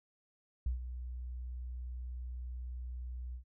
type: tone with ADSR envelope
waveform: sine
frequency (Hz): 61.74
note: B1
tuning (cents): 0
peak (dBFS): -29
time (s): 0.66-3.44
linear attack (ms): 4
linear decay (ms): 120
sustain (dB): -10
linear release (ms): 97
effects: none